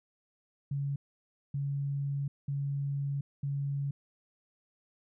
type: tone bursts at uneven times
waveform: sine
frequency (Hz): 140.4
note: C#3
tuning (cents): +22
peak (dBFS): -30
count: 4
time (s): 0.71-0.96 / 1.54-2.28 / 2.48-3.21 / 3.43-3.91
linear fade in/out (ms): 5
effects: none